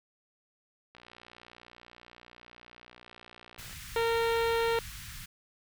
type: click train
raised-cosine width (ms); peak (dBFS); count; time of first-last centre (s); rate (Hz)
0.3; -34; 168; 0.95-3.729; 60.1
type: band-stop noise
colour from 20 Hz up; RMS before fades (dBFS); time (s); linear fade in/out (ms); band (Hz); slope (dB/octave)
pink; -44; 3.58-5.26; 10; 160 to 1400; 24
type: harmonic tone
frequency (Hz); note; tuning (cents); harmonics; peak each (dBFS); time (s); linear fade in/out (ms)
460.3; A#4; -22; 1 / 2 / 3 / 4 / 5 / 6 / 7 / 8 / 9; -27 / -33 / -37 / -39 / -41 / -43 / -44 / -45 / -46; 3.96-4.79; 2
effects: none